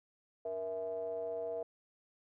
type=ring-modulated tone; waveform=triangle; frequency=92.5 Hz; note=F#2; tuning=in tune; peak=-31 dBFS; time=0.45-1.63 s; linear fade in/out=5 ms; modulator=565 Hz; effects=none